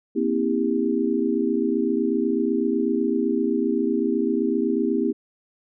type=tone cluster; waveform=sine; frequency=236 / 263.9 / 324.3 / 399 Hz; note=A#3 / C4 / E4 / G4; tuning=+22 / +15 / -28 / +31 cents; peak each=-25 dBFS; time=0.15-5.13 s; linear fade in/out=20 ms; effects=none